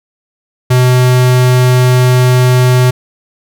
square tone, 126.1 Hz, B2, 36 cents sharp, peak -6 dBFS, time 0.7-2.91 s, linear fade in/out 10 ms, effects none

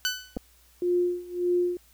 15% pulse tone with exponential decay, 1501 Hz, F#6, 24 cents sharp, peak -15 dBFS, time 0.05-0.38 s, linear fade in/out 0 ms, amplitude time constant 70 ms
clicks, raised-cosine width 2 ms, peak -19 dBFS, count 2, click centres 0.367 / 0.371 s
sine tone with tremolo, 354.5 Hz, F4, 26 cents sharp, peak -20 dBFS, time 0.82-1.77 s, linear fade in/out 2 ms, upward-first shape sine, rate 1.7 Hz, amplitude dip 90%
effects added 60 Hz sine -60 dBFS peak until 1.93 s + white hiss -60 dBFS RMS until 1.93 s

